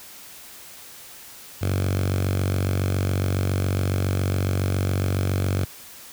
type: tone with high-pass filter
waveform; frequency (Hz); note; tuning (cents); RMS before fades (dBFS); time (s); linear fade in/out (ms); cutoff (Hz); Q
5% pulse; 47.22; F#1; +36; -23; 1.61-5.65; 10; 95; 5.4
effects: white hiss -43 dBFS RMS until 6.12 s